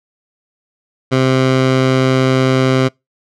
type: tone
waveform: 15% pulse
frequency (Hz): 130.81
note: C3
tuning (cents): 0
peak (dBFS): -4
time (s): 1.11-2.89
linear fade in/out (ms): 20
effects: noise-tail reverb RT60 0.2 s tail -26 dB re dry + low-pass 5000 Hz 12 dB/octave